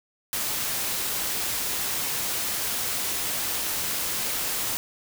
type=noise; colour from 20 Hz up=white; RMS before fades=-28 dBFS; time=0.33-4.77 s; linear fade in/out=0 ms; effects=none